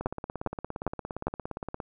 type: two click trains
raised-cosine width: 1 ms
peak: -20 / -13 dBFS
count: 32 / 4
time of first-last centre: 0.01-1.802 / 0.06-1.27 s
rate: 17.3 / 2.48 Hz
effects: none